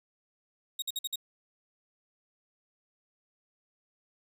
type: tone bursts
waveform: sawtooth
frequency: 3771 Hz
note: A#7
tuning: 19 cents sharp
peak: -28 dBFS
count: 5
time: 0.79-1.158 s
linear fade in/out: 5 ms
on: 32 ms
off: 52 ms
effects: none